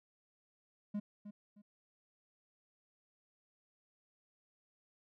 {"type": "tone with echo", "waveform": "triangle", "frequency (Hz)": 206.5, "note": "G#3", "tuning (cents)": -10, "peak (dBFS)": -33, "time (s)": [0.94, 1], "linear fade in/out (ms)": 10, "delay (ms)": 310, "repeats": 2, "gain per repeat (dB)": -11, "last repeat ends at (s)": 1.62, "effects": []}